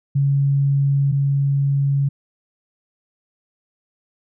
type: tone pair in turn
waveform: sine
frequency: 139.5 / 139.5 Hz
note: C#3 / C#3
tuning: +11 / +11 cents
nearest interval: unison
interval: 0 cents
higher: neither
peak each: -14 / -15 dBFS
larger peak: first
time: 0.15-1.12 / 1.12-2.09 s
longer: neither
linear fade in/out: 10 ms
effects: none